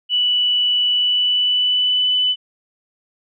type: tone with pitch glide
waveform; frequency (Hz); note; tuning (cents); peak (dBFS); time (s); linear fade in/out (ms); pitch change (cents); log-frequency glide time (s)
sine; 2960 to 2996; F#7 to F#7; 0 to +21; -14; 0.09-2.36; 50; +21; 0.92-2.13
effects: none